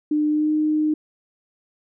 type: tone with pitch glide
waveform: sine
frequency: 301.1 to 306.4 Hz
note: D4 to D#4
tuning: +43 to -27 cents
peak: -17 dBFS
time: 0.11-0.94 s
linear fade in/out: 5 ms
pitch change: +30 cents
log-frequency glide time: 0.28-0.51 s
effects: none